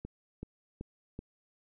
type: click train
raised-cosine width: 3 ms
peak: -27 dBFS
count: 4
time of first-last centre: 0.05-1.191 s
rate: 2.63 Hz
effects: none